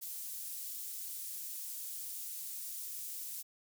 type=high-pass noise; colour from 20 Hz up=pink; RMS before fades=-43 dBFS; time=0.01-3.43 s; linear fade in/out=20 ms; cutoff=10000 Hz; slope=12 dB/octave; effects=none